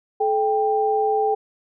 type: tone pair together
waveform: sine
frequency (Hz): 431.1 / 789.7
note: A4 / G5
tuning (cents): -35 / +13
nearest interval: minor seventh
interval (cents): 1048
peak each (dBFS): -20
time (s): 0.2-1.35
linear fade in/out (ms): 10
effects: none